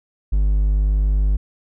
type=tone; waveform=triangle; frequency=50.4 Hz; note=G1; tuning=49 cents sharp; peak=-12 dBFS; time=0.32-1.37 s; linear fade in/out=10 ms; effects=none